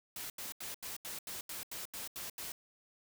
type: noise bursts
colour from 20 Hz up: white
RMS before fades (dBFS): -43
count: 11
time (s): 0.16-2.52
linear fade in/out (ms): 2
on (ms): 140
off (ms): 82
effects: none